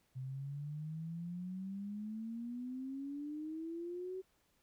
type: exponential sweep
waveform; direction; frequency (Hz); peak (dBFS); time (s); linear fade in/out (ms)
sine; up; 128 to 380; -40; 0.15-4.22; 20
effects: pink hiss -75 dBFS RMS until 4.62 s

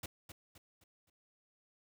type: noise with echo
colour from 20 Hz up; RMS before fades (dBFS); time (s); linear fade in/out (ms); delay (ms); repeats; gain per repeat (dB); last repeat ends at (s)
pink; -42; 0.03-0.06; 5; 260; 4; -8; 1.1
effects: none

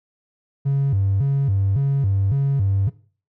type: tone with vibrato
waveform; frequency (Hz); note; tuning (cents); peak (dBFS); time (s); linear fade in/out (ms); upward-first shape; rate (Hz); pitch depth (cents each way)
triangle; 116.54; A#2; 0; -13; 0.65-2.9; 20; square; 1.8; 300
effects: noise-tail reverb RT60 0.4 s tail -21 dB re dry + tanh soft clip ceiling -12 dBFS

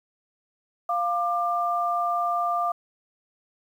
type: tone pair together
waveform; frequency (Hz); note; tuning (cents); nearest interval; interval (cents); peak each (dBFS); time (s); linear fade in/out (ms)
sine; 698.5 / 1190.8; F5 / D6; 0 / +24; major sixth; 924; -25 / -25; 0.89-2.72; 5
effects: 9-bit

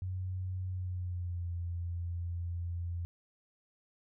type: tone with pitch glide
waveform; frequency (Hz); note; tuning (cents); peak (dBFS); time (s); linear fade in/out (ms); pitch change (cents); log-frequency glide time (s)
sine; 92.5 to 86.31; F#2 to F2; 0 to -20; -34; 0.02-3.05; 0; -120; 0.69-1.52
effects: none

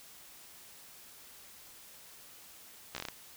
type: slowing click train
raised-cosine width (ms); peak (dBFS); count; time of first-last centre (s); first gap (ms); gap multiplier
0.2; -20; 7; 2.95-3.086; 14; 1.19
effects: white hiss -54 dBFS RMS until 3.36 s

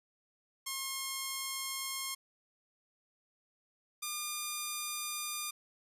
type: tone pair in turn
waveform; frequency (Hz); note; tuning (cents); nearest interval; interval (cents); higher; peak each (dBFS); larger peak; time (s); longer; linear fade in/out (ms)
5% pulse; 1073 / 1204.4; C6 / D6; +43 / +43; major second; 200; second; -24; neither; 0.66-2.15 / 4.02-5.51; neither; 10
effects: resampled to 32000 Hz

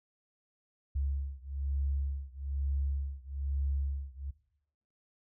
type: beating tone pair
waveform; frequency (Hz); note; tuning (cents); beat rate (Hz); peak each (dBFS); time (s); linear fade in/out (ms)
sine; 68.8 / 69.9; C#2 / C#2; -12 / +15; 1.1; -34 / -35; 0.95-4.31; 10
effects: noise-tail reverb RT60 0.8 s tail -19 dB re dry

